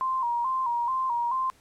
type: tone with vibrato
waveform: sine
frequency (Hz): 995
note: B5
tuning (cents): +13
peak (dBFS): -24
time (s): 0.01-1.5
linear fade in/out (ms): 0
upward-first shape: square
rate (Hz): 2.3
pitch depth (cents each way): 84
effects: pink hiss -60 dBFS RMS until 1.6 s + low-pass 12000 Hz 12 dB/octave